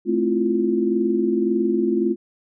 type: chord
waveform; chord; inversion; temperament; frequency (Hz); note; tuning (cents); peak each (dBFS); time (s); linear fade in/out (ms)
sine; F major seventh; first; just; 218.3 / 261.9 / 327.4 / 349.2; A3 / C4 / E4 / F4; -13 / +2 / -12 / 0; -23 / -25 / -26 / -20; 0.05-2.16; 50
effects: none